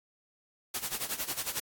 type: noise with tremolo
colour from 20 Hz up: white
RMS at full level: -32 dBFS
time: 0.74-1.6 s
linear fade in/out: 5 ms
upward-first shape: sine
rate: 11 Hz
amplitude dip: 80%
effects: AAC 64 kbps